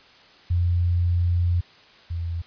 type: tone pair in turn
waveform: sine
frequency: 87.31 / 84.73 Hz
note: F2 / E2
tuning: 0 / +48 cents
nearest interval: minor second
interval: 52 cents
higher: first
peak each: -18 / -25 dBFS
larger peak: first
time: 0.5-1.61 / 2.1-2.42 s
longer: first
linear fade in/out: 10 ms
effects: white hiss -51 dBFS RMS until 2.46 s + resampled to 11025 Hz